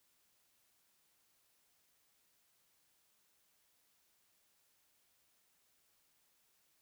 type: silence
effects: white hiss -75 dBFS RMS until 6.81 s